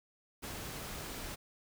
pink noise, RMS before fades -43 dBFS, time 0.42-1.36 s, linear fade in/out 20 ms, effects none

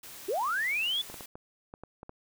white noise, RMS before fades -46 dBFS, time 0.03-1.26 s, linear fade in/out 5 ms
sine linear sweep, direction up, 335.2 to 3520 Hz, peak -27 dBFS, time 0.28-1.02 s, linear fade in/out 10 ms
clicks, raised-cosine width 1 ms, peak -29 dBFS, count 8, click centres 1.1 / 1.142 / 1.208 / 1.355 / 1.739 / 1.836 / 2.031 / 2.094 s
effects none

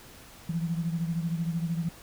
sine beating tone pair, 164.81 / 177.81 Hz, E3 / F3, 0 / +31 cents, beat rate 13 Hz, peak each -28 / -34 dBFS, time 0.49-1.89 s, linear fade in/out 5 ms, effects pink hiss -50 dBFS RMS until 2.02 s

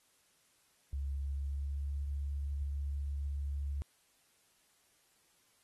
sine tone with pitch glide, 69.3 to 70.67 Hz, C#2 to C#2, 0 to +34 cents, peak -34 dBFS, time 0.93-3.82 s, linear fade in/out 0 ms, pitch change +34 cents, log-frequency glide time 1.21-1.93 s, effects white hiss -71 dBFS RMS until 5.63 s + AAC 32 kbps

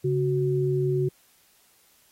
sine tone pair together, 138.59 / 370 Hz, C#3 / F#4, 0 / 0 cents, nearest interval octave + perfect fourth, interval 1700 cents, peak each -24 dBFS, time 0.04-1.09 s, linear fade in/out 10 ms, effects white hiss -61 dBFS RMS until 2.11 s + AAC 48 kbps

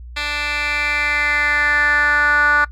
10% pulse tone with band-pass filter sweep, 293.7 Hz, D4, in tune, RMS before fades -17 dBFS, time 0.16-2.65 s, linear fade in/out 10 ms, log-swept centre 2900 to 1400 Hz, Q 5.1, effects noise-tail reverb RT60 0.1 s tail -20 dB re dry + added 60 Hz sine -32 dBFS peak until 2.71 s

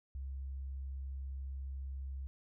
sine tone, 67.2 Hz, C2, 47 cents sharp, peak -39 dBFS, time 0.15-2.27 s, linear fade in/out 0 ms, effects none

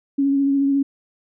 sine tone with vibrato, 277.2 Hz, C#4, in tune, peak -15 dBFS, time 0.18-0.83 s, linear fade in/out 10 ms, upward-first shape triangle, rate 14 Hz, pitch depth 25 cents each way, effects none

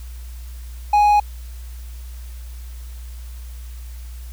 triangle tone, 830.6 Hz, G#5, in tune, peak -9 dBFS, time 0.93-1.2 s, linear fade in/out 5 ms, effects added 60 Hz sine -31 dBFS peak until 4.32 s + white hiss -48 dBFS RMS until 4.32 s

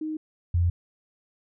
sine tone pair in turn, 311.1 / 86.7 Hz, D#4 / F2, 0 / -12 cents, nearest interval octave + minor seventh, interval 2212 cents, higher first, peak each -28 / -19 dBFS, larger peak second, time 0.01-0.17 / 0.54-0.7 s, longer neither, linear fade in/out 5 ms, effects none

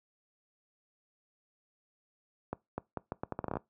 accelerating click train, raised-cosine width 1 ms, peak -20 dBFS, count 13, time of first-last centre 2.53-3.57 s, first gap 250 ms, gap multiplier 0.77, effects noise-tail reverb RT60 0.2 s tail -22 dB re dry + high-pass 80 Hz 12 dB/octave

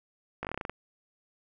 slowing click train, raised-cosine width 0.5 ms, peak -19 dBFS, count 10, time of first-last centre 0.43-0.696 s, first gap 18 ms, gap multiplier 1.12, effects none

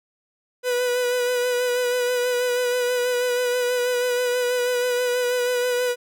45% pulse tone with vibrato, 493.9 Hz, B4, in tune, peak -20 dBFS, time 0.63-5.96 s, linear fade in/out 50 ms, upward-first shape sine, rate 6.2 Hz, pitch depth 25 cents each way, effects none

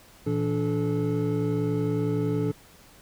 triangle tone cluster, 115.9 / 166.7 / 290 / 433.4 Hz, A#2 / E3 / D4 / A4, -10 / +20 / -22 / -26 cents, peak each -27 dBFS, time 0.26-2.52 s, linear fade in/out 10 ms, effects pink hiss -53 dBFS RMS until 3.01 s

